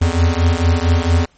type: beating tone pair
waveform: square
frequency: 82.41 / 86.81 Hz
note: E2 / F2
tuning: 0 / -10 cents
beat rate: 4.4 Hz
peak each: -15 / -16 dBFS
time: 0.01-1.26 s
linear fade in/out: 10 ms
effects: pink hiss -55 dBFS RMS until 1.37 s + MP3 32 kbps